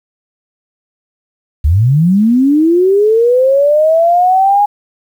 sine linear sweep, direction up, 66.5 to 830.6 Hz, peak -6 dBFS, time 1.64-4.66 s, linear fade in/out 10 ms, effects 7-bit

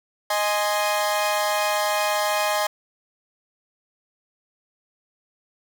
sawtooth chord, Ab major, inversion second, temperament equal, 622.3 / 830.6 / 1046.5 Hz, Eb5 / Ab5 / C6, 0 / 0 / 0 cents, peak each -20 / -21 / -24 dBFS, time 0.3-2.67 s, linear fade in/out 5 ms, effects none

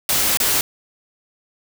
white noise with dropouts, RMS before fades -18 dBFS, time 0.09-0.61 s, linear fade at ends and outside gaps 1 ms, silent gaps 0.372-0.401 s, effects none

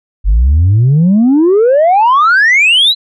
sine exponential sweep, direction up, 45.73 to 4089 Hz, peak -3 dBFS, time 0.24-2.95 s, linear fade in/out 50 ms, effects tanh soft clip ceiling -3 dBFS

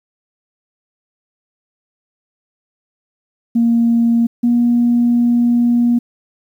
sine tone pair in turn, 233.1 / 239 Hz, A#3 / A#3, 0 / +43 cents, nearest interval unison, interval 43 cents, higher second, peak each -9 dBFS, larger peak neither, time 3.55-4.27 / 4.43-5.99 s, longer second, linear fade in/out 10 ms, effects tanh soft clip ceiling -5 dBFS + 8-bit

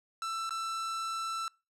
45% pulse tone with dropouts, 1332 Hz, E6, 18 cents sharp, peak -33 dBFS, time 0.22-1.48 s, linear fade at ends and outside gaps 1 ms, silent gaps 0.494-0.507 s, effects noise-tail reverb RT60 0.3 s tail -25 dB re dry + low-pass 9000 Hz 12 dB/octave

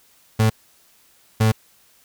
35% pulse tone bursts at uneven times, 110 Hz, A2, in tune, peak -12 dBFS, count 2, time 0.39-0.5 / 1.4-1.52 s, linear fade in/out 10 ms, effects white hiss -56 dBFS RMS until 2.04 s

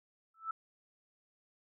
sine tone with exponential growth, 1318.5 Hz, E6, in tune, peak -31 dBFS, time 0.34-0.51 s, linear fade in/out 5 ms, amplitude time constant 35 ms, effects none

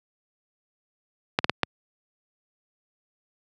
clicks, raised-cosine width 0.3 ms, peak -3 dBFS, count 4, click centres 1.389 / 1.444 / 1.496 / 1.633 s, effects high-pass 100 Hz 12 dB/octave

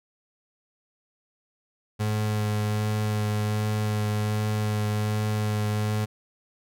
35% pulse tone with vibrato, 106.2 Hz, G#2, 39 cents sharp, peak -22 dBFS, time 1.99-6.06 s, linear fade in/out 20 ms, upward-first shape sine, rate 1.3 Hz, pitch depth 11 cents each way, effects none

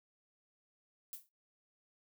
violet noise with exponential decay, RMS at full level -42 dBFS, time 1.13-1.29 s, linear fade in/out 0 ms, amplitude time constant 34 ms, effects noise-tail reverb RT60 0.2 s tail -22 dB re dry

